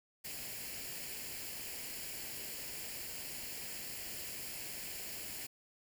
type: noise with comb filter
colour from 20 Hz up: white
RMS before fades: -44 dBFS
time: 0.24-5.47 s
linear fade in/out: 10 ms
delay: 0.41 ms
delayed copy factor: +0.6
effects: none